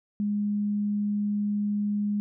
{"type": "tone", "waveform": "sine", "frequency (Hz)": 206.4, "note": "G#3", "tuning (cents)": -10, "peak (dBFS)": -24, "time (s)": [0.2, 2.2], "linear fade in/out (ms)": 0, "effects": []}